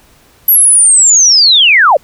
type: linear sweep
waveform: sine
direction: down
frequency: 11840 to 493.9 Hz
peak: -3 dBFS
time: 0.48-1.97 s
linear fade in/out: 5 ms
effects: pink hiss -46 dBFS RMS until 2.03 s